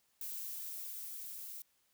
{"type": "noise with level ramp", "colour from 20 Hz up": "violet", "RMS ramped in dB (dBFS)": [-42, -47], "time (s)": [0.21, 1.62], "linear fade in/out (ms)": 2, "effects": ["white hiss -75 dBFS RMS until 1.93 s"]}